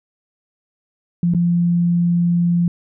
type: tone with dropouts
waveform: sine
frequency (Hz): 172.9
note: F3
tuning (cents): -17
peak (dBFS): -13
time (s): 1.23-2.68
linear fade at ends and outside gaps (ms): 2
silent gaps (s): 1.338-1.347
effects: none